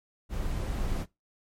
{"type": "noise with level ramp", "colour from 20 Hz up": "brown", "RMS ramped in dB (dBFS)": [-32, -29], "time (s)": [0.29, 1.06], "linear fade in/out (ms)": 50, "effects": ["noise-tail reverb RT60 0.2 s tail -20 dB re dry", "MP3 64 kbps"]}